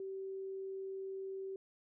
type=tone; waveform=sine; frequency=385.2 Hz; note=G4; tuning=30 cents flat; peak=-40 dBFS; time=0-1.56 s; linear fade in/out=2 ms; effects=none